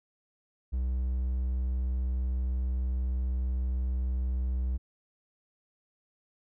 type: tone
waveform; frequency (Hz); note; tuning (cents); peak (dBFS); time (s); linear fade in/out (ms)
triangle; 63.2; B1; +41; -25; 0.72-4.78; 20
effects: none